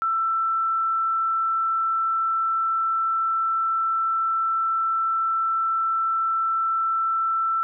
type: tone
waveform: sine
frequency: 1333 Hz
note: E6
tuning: 19 cents sharp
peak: -20 dBFS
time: 0.02-7.63 s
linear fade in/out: 0 ms
effects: none